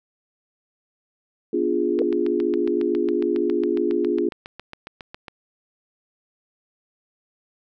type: chord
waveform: sine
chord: B diminished seventh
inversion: none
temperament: equal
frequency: 246.9 / 293.7 / 349.2 / 415.3 Hz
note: B3 / D4 / F4 / Ab4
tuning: 0 / 0 / 0 / 0 cents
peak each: -28 / -26 / -22 / -24 dBFS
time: 1.53-4.29 s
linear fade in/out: 5 ms
type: tone with exponential growth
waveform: sine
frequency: 466.2 Hz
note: A#4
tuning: in tune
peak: -15 dBFS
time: 1.93-2.02 s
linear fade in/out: 2 ms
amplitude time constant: 18 ms
type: click train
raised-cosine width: 0.3 ms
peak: -20 dBFS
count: 25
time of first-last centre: 1.99-5.282 s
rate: 7.29 Hz
effects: none